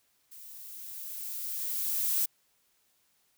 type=noise with level ramp; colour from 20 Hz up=violet; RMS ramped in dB=-49 to -27 dBFS; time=0.31-2.26 s; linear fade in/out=10 ms; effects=white hiss -71 dBFS RMS until 3.37 s